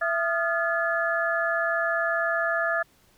sine tone cluster, 667 / 1232 / 1394 / 1712 Hz, E5 / D#6 / F6 / A6, +20 / -17 / -4 / -48 cents, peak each -27 / -31 / -31 / -26 dBFS, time 0.01-2.83 s, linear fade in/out 10 ms, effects pink hiss -61 dBFS RMS until 3.17 s

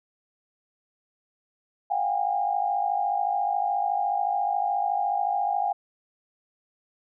sine tone cluster, 705 / 756 / 810 Hz, F5 / F#5 / G#5, +16 / +37 / -43 cents, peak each -29 / -29 / -25 dBFS, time 1.9-5.73 s, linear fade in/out 10 ms, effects none

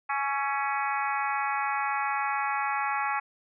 harmonic tone with a mistuned harmonic, 279 Hz, C#4, 11 cents sharp, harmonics 3 / 4 / 5 / 6 / 7 / 8 / 9, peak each -30 / -32 / -34 / -36 / -37 / -38 / -39 dBFS, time 0.09-3.2 s, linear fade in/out 10 ms, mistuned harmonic 5, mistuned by -45 cents, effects none

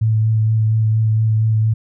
sine tone with vibrato, 110 Hz, A2, in tune, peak -12 dBFS, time 0.01-1.74 s, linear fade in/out 10 ms, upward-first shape sine, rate 4.3 Hz, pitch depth 15 cents each way, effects none

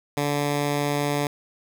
10% pulse tone, 144.9 Hz, D3, 23 cents flat, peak -14 dBFS, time 0.17-1.27 s, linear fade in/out 2 ms, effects none

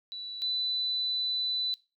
sine tone pair in turn, 3951 / 3990 Hz, B7 / B7, 0 / +17 cents, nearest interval unison, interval 17 cents, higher second, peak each -36 / -28 dBFS, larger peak second, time 0.12-0.42 / 0.42-1.74 s, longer second, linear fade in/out 0 ms, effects noise-tail reverb RT60 0.3 s tail -19 dB re dry

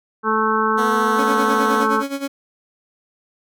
harmonic tone, 218.8 Hz, A3, 9 cents flat, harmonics 1 / 2 / 4 / 5 / 6 / 7, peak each -24 / -22 / -25 / -20 / -22 / -25 dBFS, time 0.23-2.04 s, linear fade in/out 50 ms
10% pulse tone with vibrato, 242.5 Hz, B3, 31 cents flat, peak -16 dBFS, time 0.77-1.85 s, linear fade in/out 20 ms, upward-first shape sine, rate 13 Hz, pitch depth 26 cents each way
30% pulse tone with tremolo, 277.2 Hz, C#4, in tune, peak -18 dBFS, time 1.18-2.28 s, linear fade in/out 10 ms, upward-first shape sine, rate 9.6 Hz, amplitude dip 80%
effects none

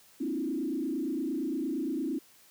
sine tone with frequency modulation, 293.7 Hz, D4, in tune, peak -29 dBFS, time 0.2-2.19 s, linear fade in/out 10 ms, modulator 28.7 Hz, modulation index 1.7, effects white hiss -59 dBFS RMS until 2.5 s + high-pass 60 Hz 12 dB/octave

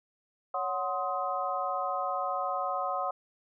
sine tone cluster, 559 / 738 / 1047 / 1260 Hz, C#5 / F#5 / C6 / D#6, +14 / -5 / +1 / +21 cents, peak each -36 / -33 / -35 / -34 dBFS, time 0.54-3.11 s, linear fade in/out 5 ms, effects none

